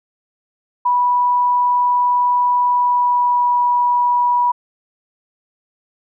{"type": "tone with pitch glide", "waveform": "sine", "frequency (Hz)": [981, 973.7], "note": ["B5", "B5"], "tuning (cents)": [-12, -25], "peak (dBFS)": -12, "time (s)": [0.85, 4.52], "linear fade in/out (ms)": 10, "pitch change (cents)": -13, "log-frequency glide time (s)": [2.67, 3.59], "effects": []}